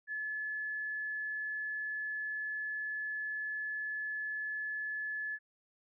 sine tone, 1719 Hz, A6, 41 cents flat, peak -35 dBFS, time 0.07-5.39 s, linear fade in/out 50 ms, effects none

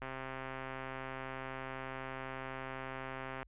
click train, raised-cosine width 0.5 ms, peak -27 dBFS, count 451, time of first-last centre 0.02-3.429 s, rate 132 Hz, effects added 50 Hz sine -60 dBFS peak until 3.47 s + resampled to 8000 Hz

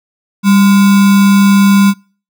sine tone with sample-and-hold, 198.1 Hz, G3, 18 cents sharp, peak -4 dBFS, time 0.43-1.94 s, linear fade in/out 50 ms, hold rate 1225 Hz, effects noise-tail reverb RT60 0.4 s tail -25 dB re dry

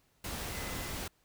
sine tone in noise, 2024 Hz, B6, 42 cents sharp, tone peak -48 dBFS, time 0.52-0.9 s, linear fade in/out 5 ms, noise pink, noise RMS -39 dBFS, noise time 0.24-1.08 s, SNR -12 dB, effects pink hiss -71 dBFS RMS until 1.24 s

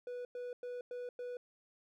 triangle tone bursts, 491.3 Hz, B4, 9 cents flat, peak -38 dBFS, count 5, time 0.07-1.37 s, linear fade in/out 2 ms, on 180 ms, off 100 ms, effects none

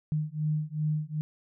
sine beating tone pair, 151.7 / 154.3 Hz, D#3 / D#3, -44 / -14 cents, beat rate 2.6 Hz, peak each -30 dBFS, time 0.12-1.21 s, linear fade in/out 0 ms, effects none

